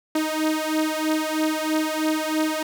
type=beating tone pair; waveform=sawtooth; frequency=310.5 / 313.6 Hz; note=D#4 / D#4; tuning=-3 / +14 cents; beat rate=3.1 Hz; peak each=-20 / -21 dBFS; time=0.15-2.63 s; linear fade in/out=5 ms; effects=none